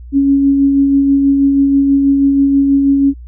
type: tone with tremolo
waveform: sine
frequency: 277.2 Hz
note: C#4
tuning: in tune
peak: -6 dBFS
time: 0.12-3.14 s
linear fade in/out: 50 ms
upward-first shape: sine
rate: 6.2 Hz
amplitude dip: 30%
effects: added 60 Hz sine -29 dBFS peak until 3.27 s

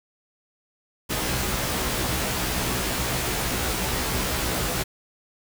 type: noise with comb filter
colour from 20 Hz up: pink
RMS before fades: -26 dBFS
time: 1.09-4.84 s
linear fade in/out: 20 ms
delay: 16 ms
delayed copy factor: +1
effects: none

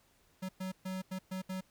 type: tone bursts at uneven times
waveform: square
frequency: 187.3 Hz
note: F#3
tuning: 21 cents sharp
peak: -37 dBFS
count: 6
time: 0.42-0.49 / 0.6-0.72 / 0.85-1.02 / 1.11-1.19 / 1.31-1.42 / 1.49-1.61 s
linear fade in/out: 10 ms
effects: pink hiss -69 dBFS RMS until 1.7 s

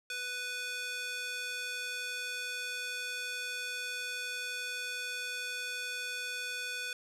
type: tone with high-pass filter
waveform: square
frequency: 495.6 Hz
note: B4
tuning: 6 cents sharp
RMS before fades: -38 dBFS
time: 0.1-6.93 s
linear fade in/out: 2 ms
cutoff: 1900 Hz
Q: 1.3
effects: low-pass 11000 Hz 12 dB/octave

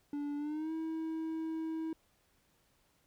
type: tone with pitch glide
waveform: triangle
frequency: 289.6 to 321.3 Hz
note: D4 to E4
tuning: -24 to -44 cents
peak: -33 dBFS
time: 0.13-1.93 s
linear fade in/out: 2 ms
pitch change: +180 cents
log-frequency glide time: 0.37-0.72 s
effects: pink hiss -72 dBFS RMS until 3.06 s

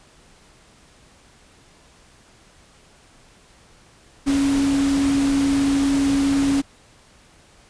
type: tone in noise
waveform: sine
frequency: 277.2 Hz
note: C#4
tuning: in tune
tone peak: -16 dBFS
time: 4.26-6.62 s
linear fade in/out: 20 ms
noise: pink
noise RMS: -29 dBFS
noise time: 4.26-6.62 s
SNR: +10 dB
effects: pink hiss -52 dBFS RMS until 7.69 s + resampled to 22050 Hz

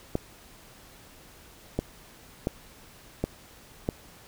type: clicks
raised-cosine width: 2 ms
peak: -12 dBFS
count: 5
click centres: 0.154 / 1.79 / 2.471 / 3.24 / 3.889 s
effects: pink hiss -52 dBFS RMS until 4.27 s

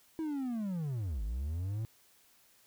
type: linear two-way sweep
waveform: triangle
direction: down then up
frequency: 326.3 to 48.87 to 115 Hz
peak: -31 dBFS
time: 0.19-1.85 s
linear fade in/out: 0 ms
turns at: 1.23 s
effects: white hiss -65 dBFS RMS until 2.66 s

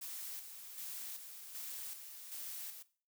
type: noise with tremolo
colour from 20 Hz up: blue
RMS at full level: -45 dBFS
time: 0.01-2.83 s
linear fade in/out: 10 ms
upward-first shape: square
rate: 1.3 Hz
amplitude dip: 50%
effects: noise-tail reverb RT60 0.4 s tail -17 dB re dry

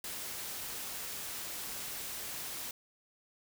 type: noise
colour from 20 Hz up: white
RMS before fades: -41 dBFS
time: 0.04-2.71 s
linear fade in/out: 2 ms
effects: none

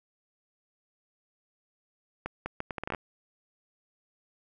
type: accelerating click train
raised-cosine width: 0.5 ms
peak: -18 dBFS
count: 11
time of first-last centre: 2.26-2.948 s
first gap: 200 ms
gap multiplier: 0.72
effects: none

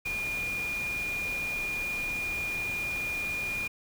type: tone in noise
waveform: sine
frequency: 2428 Hz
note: D#7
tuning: 43 cents flat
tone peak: -30 dBFS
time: 0.05-3.68 s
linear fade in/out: 10 ms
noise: pink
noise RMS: -41 dBFS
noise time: 0.05-3.68 s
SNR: +8 dB
effects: none

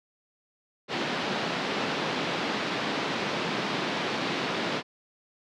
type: band-pass noise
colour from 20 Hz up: pink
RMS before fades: -30 dBFS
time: 0.88-4.83 s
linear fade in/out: 50 ms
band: 170 to 4400 Hz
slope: 24 dB/octave
effects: none

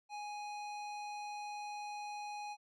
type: tone with low-pass filter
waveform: square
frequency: 830.6 Hz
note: G#5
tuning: in tune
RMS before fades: -44 dBFS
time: 0.09-2.57 s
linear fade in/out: 50 ms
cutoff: 5700 Hz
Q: 0.9
effects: none

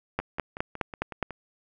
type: two click trains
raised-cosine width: 0.5 ms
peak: -22 / -11 dBFS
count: 7 / 6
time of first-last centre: 0.2-1.307 / 0.19-1.227 s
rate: 5.42 / 4.82 Hz
effects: none

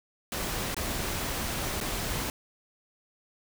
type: noise with dropouts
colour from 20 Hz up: pink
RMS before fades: -32 dBFS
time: 0.32-2.3 s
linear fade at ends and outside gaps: 1 ms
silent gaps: 0.745-0.766 / 1.803-1.811 s
effects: none

